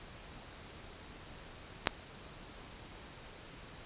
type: clicks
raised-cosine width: 0.3 ms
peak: -28 / -9 dBFS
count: 2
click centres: 1.859 / 1.872 s
effects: pink hiss -51 dBFS RMS until 3.85 s + resampled to 8000 Hz